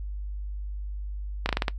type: slowing click train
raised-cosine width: 0.3 ms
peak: -8 dBFS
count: 6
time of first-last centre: 1.46-1.682 s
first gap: 31 ms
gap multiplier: 1.18
effects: noise-tail reverb RT60 0.1 s tail -20 dB re dry + added 50 Hz sine -31 dBFS peak until 1.78 s